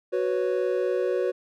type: chord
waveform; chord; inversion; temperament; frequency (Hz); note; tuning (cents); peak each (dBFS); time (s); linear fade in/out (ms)
triangle; F# suspended fourth; none; equal; 370 / 493.9 / 554.4; F#4 / B4 / C#5; 0 / 0 / 0; -24 / -25 / -27; 0.12-1.32; 20
effects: none